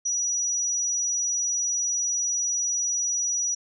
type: tone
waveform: sine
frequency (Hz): 5840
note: F#8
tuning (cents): -24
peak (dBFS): -23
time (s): 0.05-3.55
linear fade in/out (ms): 10
effects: none